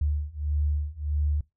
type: beating tone pair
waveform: sine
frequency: 73.2 / 74.8 Hz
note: D2 / D2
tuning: -5 / +32 cents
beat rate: 1.6 Hz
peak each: -28 / -27 dBFS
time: 0.01-1.41 s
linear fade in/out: 5 ms
effects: noise-tail reverb RT60 0.2 s tail -22 dB re dry